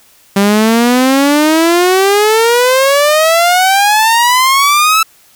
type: exponential sweep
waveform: sawtooth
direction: up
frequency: 196 to 1325 Hz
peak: -3 dBFS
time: 0.36-5.03 s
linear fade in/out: 5 ms
effects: white hiss -46 dBFS RMS until 5.35 s